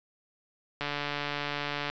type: click train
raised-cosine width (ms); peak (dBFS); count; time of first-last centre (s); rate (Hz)
0.3; -16; 159; 0.81-1.9; 145
effects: resampled to 16000 Hz